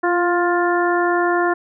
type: harmonic tone with a mistuned harmonic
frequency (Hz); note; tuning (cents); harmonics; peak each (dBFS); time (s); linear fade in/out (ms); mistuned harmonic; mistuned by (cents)
351.7; F4; +12; 1 / 2 / 3 / 4 / 5; -18 / -21 / -23 / -24 / -25; 0.03-1.54; 10; 1; -23
effects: none